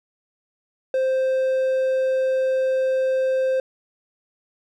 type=tone with hard clipping; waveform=triangle; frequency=523.3 Hz; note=C5; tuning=in tune; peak=-19 dBFS; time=0.94-3.6 s; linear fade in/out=2 ms; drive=6 dB; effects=none